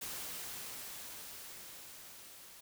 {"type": "noise with level ramp", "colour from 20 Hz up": "white", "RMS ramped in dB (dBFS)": [-42, -55], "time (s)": [0.01, 2.61], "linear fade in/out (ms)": 10, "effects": []}